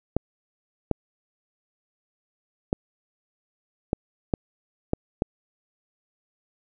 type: clicks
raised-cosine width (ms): 2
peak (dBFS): -8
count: 7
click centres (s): 0.166 / 0.913 / 2.729 / 3.931 / 4.338 / 4.934 / 5.221
effects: none